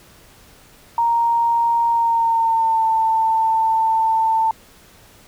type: tone with pitch glide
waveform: sine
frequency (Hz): 932.3 to 892.3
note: A#5 to A5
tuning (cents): 0 to +24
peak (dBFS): -14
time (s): 0.98-4.51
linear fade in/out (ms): 2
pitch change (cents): -76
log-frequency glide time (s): 1.89-2.86
effects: pink hiss -48 dBFS RMS until 5.27 s